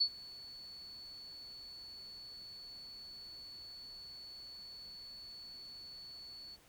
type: tone with ADSR envelope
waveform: sine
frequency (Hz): 4435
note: C#8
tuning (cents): 0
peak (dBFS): -25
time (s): 0-6.57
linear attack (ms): 13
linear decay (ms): 72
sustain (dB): -23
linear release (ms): 31
effects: pink hiss -64 dBFS RMS until 6.68 s